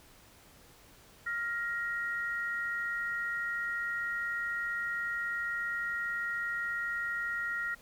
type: tone pair together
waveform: sine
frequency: 1400 / 1885.4 Hz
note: F6 / A#6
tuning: +4 / +19 cents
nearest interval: perfect fourth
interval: 515 cents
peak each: -35 / -34 dBFS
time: 1.26-7.75 s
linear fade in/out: 10 ms
effects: pink hiss -58 dBFS RMS until 7.81 s